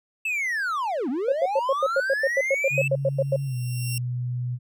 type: linear two-way sweep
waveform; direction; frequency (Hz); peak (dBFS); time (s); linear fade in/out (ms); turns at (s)
triangle; down then up; 2670 to 228.2 to 2670; -22; 0.25-2.88; 5; 1.09
type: tone bursts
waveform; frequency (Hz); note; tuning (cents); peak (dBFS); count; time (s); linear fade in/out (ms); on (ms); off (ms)
sine; 544; C#5; -33; -18; 16; 1.28-3.362; 5; 42; 94
type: tone with pitch glide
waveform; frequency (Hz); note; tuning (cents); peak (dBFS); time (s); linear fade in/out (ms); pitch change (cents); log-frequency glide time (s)
sine; 138.59 to 123.47; C#3 to B2; 0 to 0; -25; 2.7-4.59; 50; -200; 3.45-3.56
type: tone with exponential growth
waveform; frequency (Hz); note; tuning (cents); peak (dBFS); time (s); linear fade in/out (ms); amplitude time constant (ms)
10% pulse; 2742; F7; -32; -20; 2.87-3.98; 2; 240
effects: none